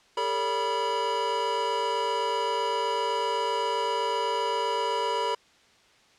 square tone cluster, 406.6 / 454.4 / 571 / 976 Hz, G#4 / A#4 / D5 / B5, -37 / -44 / -49 / -21 cents, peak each -35 / -32 / -36 / -28 dBFS, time 0.17-5.35 s, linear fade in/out 5 ms, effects white hiss -59 dBFS RMS until 6.18 s + low-pass 5000 Hz 12 dB/octave

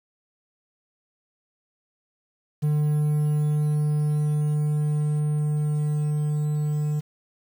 triangle tone with level ramp, 150 Hz, D3, 37 cents sharp, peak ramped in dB -17 to -20 dBFS, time 2.62-7.01 s, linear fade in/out 20 ms, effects 8-bit

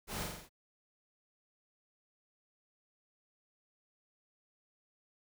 pink noise with echo, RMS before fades -41 dBFS, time 0.07-0.28 s, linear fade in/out 50 ms, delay 43 ms, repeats 5, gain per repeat -3 dB, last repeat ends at 0.495 s, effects none

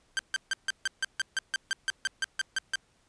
sawtooth tone bursts, 1568 Hz, G6, in tune, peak -22 dBFS, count 16, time 0.17-2.756 s, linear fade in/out 0 ms, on 21 ms, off 150 ms, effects pink hiss -67 dBFS RMS until 3.08 s + resampled to 22050 Hz

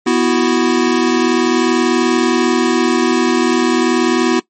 square chord, B suspended fourth, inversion none, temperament equal, 246.9 / 329.6 / 370 Hz, B3 / E4 / F#4, 0 / 0 / 0 cents, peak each -16 dBFS, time 0.06-4.4 s, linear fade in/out 10 ms, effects noise-tail reverb RT60 0.1 s tail -19 dB re dry + MP3 32 kbps

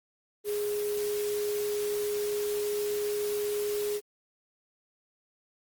sine tone in noise, 415.3 Hz, G#4, in tune, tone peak -28 dBFS, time 0.44-4.01 s, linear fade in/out 50 ms, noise white, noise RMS -40 dBFS, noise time 0.44-4.01 s, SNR +9 dB, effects Opus 24 kbps

